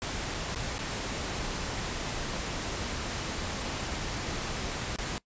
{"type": "noise with dropouts", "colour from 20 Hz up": "pink", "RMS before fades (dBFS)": -34, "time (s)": [0.02, 5.18], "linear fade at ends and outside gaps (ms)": 0, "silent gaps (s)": [[0.34, 0.344], [0.547, 0.559], [0.782, 0.79], [4.961, 4.986]], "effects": ["noise-tail reverb RT60 0.1 s tail -21 dB re dry", "resampled to 16000 Hz"]}